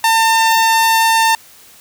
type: tone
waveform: sawtooth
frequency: 901 Hz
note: A5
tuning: 41 cents sharp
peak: -6 dBFS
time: 0.04-1.35 s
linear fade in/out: 2 ms
effects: white hiss -43 dBFS RMS until 1.8 s